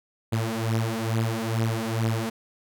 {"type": "beating tone pair", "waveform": "sawtooth", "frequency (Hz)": [111.7, 114], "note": ["A2", "A#2"], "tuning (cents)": [27, -38], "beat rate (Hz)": 2.3, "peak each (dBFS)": -23, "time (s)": [0.32, 2.3], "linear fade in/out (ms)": 10, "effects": []}